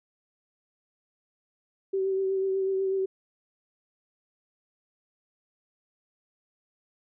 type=tone with vibrato; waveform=sine; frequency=384.2 Hz; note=G4; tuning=35 cents flat; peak=-24 dBFS; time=1.93-3.06 s; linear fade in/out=10 ms; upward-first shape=triangle; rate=8.1 Hz; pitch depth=25 cents each way; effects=none